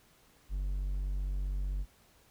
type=tone; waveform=triangle; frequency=47.76 Hz; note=G1; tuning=44 cents flat; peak=-29 dBFS; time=0.49-1.86 s; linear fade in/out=50 ms; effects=pink hiss -64 dBFS RMS until 2.3 s